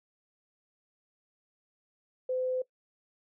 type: tone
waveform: sine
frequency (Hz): 511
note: C5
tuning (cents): -41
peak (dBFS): -28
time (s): 2.29-2.62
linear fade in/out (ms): 5
effects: noise-tail reverb RT60 0.1 s tail -19 dB re dry